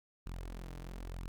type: tone with flanger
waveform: sawtooth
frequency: 43.65 Hz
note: F1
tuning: in tune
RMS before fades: -44 dBFS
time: 0.26-1.28 s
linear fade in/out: 0 ms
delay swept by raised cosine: 0.72 to 6.72 ms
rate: 0.99 Hz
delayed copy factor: +0.6
effects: none